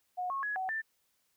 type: tone with pitch steps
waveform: sine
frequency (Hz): 726 / 1092 / 1680 / 753 / 1776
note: F#5 / C#6 / G#6 / F#5 / A6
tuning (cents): -33 / -26 / +19 / +30 / +16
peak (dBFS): -32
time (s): 0.17-0.82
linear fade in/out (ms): 20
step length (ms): 130
effects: white hiss -75 dBFS RMS until 1.36 s